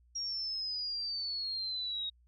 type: exponential sweep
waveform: sine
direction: down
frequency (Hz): 5630 to 3763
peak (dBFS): -34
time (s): 0.15-2.1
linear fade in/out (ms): 10
effects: added 60 Hz sine -62 dBFS peak until 2.27 s